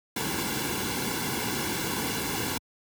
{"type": "noise with comb filter", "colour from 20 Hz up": "pink", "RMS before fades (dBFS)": -30, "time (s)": [0.16, 2.58], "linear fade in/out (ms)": 5, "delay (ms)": 1.6, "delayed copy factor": -0.7, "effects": ["high-pass 80 Hz 12 dB/octave"]}